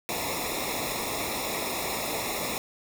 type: noise with comb filter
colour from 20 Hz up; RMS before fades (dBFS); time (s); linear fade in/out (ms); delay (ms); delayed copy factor
pink; -31; 0.09-2.58; 0; 0.65; -0.9
effects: none